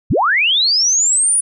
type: linear sweep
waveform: sine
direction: up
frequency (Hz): 34.65 to 9890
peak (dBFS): -11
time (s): 0.1-1.41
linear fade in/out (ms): 10
effects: none